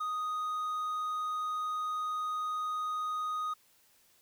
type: tone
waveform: triangle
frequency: 1244.5 Hz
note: D#6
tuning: in tune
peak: -30 dBFS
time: 0-3.54 s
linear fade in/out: 10 ms
effects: white hiss -66 dBFS RMS until 4.21 s